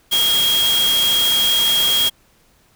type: tone in noise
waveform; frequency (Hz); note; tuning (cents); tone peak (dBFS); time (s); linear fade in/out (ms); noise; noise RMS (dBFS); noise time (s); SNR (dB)
sine; 3264; G#7; -31; -14; 0.11-2.1; 20; white; -22; 0.11-2.1; +5
effects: pink hiss -56 dBFS RMS until 2.75 s